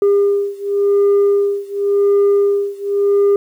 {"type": "beating tone pair", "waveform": "sine", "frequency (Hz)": [402.3, 403.21], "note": ["G4", "G4"], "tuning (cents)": [45, 49], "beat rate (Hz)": 0.91, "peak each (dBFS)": [-12, -13], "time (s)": [0.02, 3.36], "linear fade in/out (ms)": 2, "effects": ["tanh soft clip ceiling -8 dBFS", "8-bit"]}